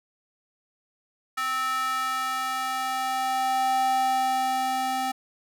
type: tone with high-pass filter sweep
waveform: square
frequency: 260.1 Hz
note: C4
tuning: 10 cents flat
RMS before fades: -26 dBFS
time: 1.37-5.12 s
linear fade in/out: 10 ms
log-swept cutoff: 1400 to 570 Hz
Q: 3.8
effects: none